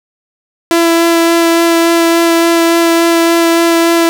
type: tone with vibrato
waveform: sawtooth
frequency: 335.1 Hz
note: E4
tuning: 29 cents sharp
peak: -3 dBFS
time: 0.71-4.09 s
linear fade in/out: 0 ms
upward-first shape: sine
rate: 3.5 Hz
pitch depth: 10 cents each way
effects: none